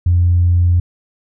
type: tone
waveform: sine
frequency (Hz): 87.6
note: F2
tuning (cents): +6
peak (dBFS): -8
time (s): 0.06-0.8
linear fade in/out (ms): 5
effects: tanh soft clip ceiling -4 dBFS